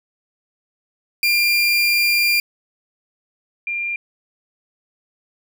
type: tone pair in turn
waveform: 30% pulse / sine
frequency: 2392 / 2392 Hz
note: D7 / D7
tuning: +31 / +31 cents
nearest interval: unison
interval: 0 cents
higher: neither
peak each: -12 / -21 dBFS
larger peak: first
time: 1.23-2.4 / 3.67-3.96 s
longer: first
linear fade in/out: 2 ms
effects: none